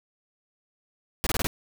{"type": "noise bursts", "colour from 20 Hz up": "pink", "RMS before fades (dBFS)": -26, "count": 5, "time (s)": [1.24, 1.47], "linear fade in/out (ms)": 0, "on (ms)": 26, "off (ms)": 25, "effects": []}